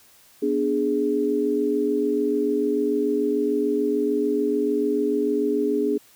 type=chord; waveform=sine; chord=G# diminished; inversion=first; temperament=equal; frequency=246.9 / 293.7 / 415.3 Hz; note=B3 / D4 / G#4; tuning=0 / 0 / 0 cents; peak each=-27 / -24 / -22 dBFS; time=0.42-5.98 s; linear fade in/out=10 ms; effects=white hiss -54 dBFS RMS until 6.15 s